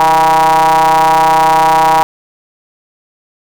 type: ring-modulated tone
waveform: square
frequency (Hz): 81.5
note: E2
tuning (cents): -19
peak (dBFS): -4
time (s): 0-2.03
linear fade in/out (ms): 0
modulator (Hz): 881
effects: none